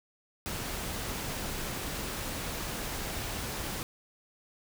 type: noise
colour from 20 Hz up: pink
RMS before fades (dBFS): -36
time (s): 0.46-3.83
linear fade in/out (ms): 0
effects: none